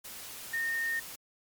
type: tone in noise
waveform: sine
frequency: 1836 Hz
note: A#6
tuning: 27 cents flat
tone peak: -29 dBFS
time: 0.53-1 s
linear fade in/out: 10 ms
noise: white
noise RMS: -44 dBFS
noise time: 0.04-1.16 s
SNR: +12 dB
effects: MP3 96 kbps